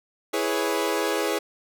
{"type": "chord", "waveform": "sawtooth", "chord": "C# minor seventh", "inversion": "first", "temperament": "equal", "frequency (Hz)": [329.6, 415.3, 493.9, 554.4], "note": ["E4", "G#4", "B4", "C#5"], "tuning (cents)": [0, 0, 0, 0], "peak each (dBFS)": [-25, -23, -26, -26], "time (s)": [0.33, 1.39], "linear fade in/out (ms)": 10, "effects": []}